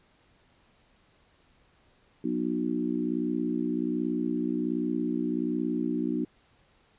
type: harmonic tone with a mistuned harmonic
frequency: 61.3 Hz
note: B1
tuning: 12 cents flat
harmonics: 3 / 4 / 5 / 6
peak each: -35 / -30 / -30 / -35 dBFS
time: 2.24-6.25 s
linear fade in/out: 5 ms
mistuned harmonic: 6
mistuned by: -21 cents
effects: pink hiss -64 dBFS RMS until 6.98 s + resampled to 8000 Hz